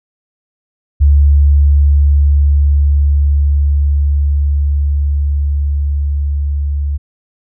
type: tone with level ramp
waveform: sine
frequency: 71.7 Hz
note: D2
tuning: 41 cents flat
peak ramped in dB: -4 to -13 dBFS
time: 1-6.98 s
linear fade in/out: 20 ms
effects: none